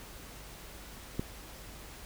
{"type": "click", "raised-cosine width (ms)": 3, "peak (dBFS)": -18, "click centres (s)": 1.195, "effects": ["added 50 Hz sine -51 dBFS peak until 2.05 s", "pink hiss -49 dBFS RMS until 2.05 s"]}